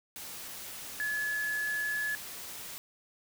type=tone in noise; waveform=sine; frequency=1707 Hz; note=G#6; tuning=47 cents sharp; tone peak=-30 dBFS; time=1-2.15 s; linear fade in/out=0 ms; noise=white; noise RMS=-43 dBFS; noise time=0.16-2.78 s; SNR=+10 dB; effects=none